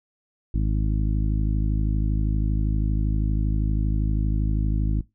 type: harmonic tone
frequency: 52.6 Hz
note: G#1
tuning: 23 cents sharp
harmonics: 1 / 2 / 3 / 4 / 5 / 6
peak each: -21 / -27 / -31 / -33 / -35 / -37 dBFS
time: 0.54-5.01 s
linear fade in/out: 5 ms
effects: noise-tail reverb RT60 0.2 s tail -20 dB re dry